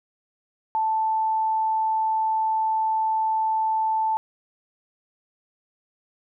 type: tone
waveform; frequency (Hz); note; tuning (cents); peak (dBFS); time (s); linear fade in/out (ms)
sine; 880; A5; 0; -20; 0.75-4.17; 0
effects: none